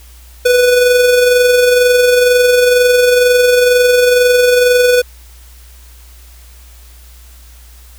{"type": "tone with amplitude modulation", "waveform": "square", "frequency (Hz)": 493.9, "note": "B4", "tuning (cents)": 0, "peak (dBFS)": -6, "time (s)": [0.45, 5.02], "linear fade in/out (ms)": 10, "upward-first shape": "sine", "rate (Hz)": 22.1, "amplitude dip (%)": 35, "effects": ["added 60 Hz sine -36 dBFS peak until 7.98 s", "white hiss -44 dBFS RMS until 7.98 s"]}